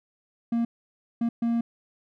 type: tone bursts at uneven times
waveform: triangle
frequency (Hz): 233.1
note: A#3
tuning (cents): 0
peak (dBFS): -20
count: 3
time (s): 0.52-0.65 / 1.21-1.29 / 1.42-1.61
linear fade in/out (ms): 5
effects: none